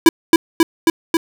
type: tone with echo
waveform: square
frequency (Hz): 329.6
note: E4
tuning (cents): 0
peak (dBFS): -3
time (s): 0.06-0.09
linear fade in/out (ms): 2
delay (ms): 270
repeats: 4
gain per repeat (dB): -2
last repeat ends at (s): 1.17
effects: none